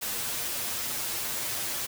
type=noise with comb filter; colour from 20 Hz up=white; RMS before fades=-32 dBFS; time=0.01-1.87 s; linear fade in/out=20 ms; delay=8.6 ms; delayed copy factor=+1; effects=none